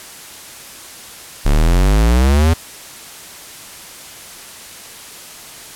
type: exponential sweep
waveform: square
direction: up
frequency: 34.44 to 83.9 Hz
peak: -10 dBFS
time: 1.45-2.54 s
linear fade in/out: 10 ms
effects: white hiss -35 dBFS RMS until 5.75 s + low-pass 12000 Hz 12 dB/octave